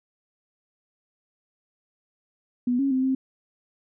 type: tone with pitch steps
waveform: sine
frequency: 245.9 / 274.8 / 260 / 263.7 Hz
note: B3 / C#4 / C4 / C4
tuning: -7 / -15 / -11 / +14 cents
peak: -20 dBFS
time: 2.67-3.15 s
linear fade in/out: 5 ms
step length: 120 ms
effects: none